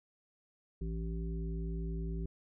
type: harmonic tone with a mistuned harmonic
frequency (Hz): 55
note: A1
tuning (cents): 0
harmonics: 1 / 3 / 5 / 7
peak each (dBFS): -36 / -40 / -50 / -47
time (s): 0.81-2.26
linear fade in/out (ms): 5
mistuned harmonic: 1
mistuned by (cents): +18
effects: none